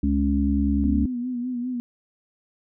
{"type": "harmonic tone", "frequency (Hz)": 70.2, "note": "C#2", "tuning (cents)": 22, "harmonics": [1, 3, 4], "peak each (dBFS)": [-23, -23, -23], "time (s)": [0.03, 1.06], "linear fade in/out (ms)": 5}
{"type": "tone with vibrato", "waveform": "sine", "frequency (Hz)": 246.9, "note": "B3", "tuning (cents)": 0, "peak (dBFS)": -25, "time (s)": [0.84, 1.8], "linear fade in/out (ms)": 0, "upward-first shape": "sine", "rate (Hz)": 5, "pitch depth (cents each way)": 56}
{"effects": []}